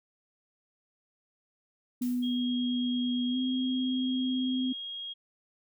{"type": "tone with pitch glide", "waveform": "sine", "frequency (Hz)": [246.9, 256.1], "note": ["B3", "C4"], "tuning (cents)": [0, -37], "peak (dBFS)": -27, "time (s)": [2.01, 4.73], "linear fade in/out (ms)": 10, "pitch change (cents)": 63, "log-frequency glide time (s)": [3.3, 3.37]}
{"type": "noise with exponential decay", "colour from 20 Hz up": "blue", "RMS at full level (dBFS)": -43, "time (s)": [2.02, 2.53], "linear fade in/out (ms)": 0, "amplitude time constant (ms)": 110}
{"type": "tone", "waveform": "sine", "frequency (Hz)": 3269, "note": "G#7", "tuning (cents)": -28, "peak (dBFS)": -36, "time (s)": [2.22, 5.14], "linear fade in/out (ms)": 20}
{"effects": []}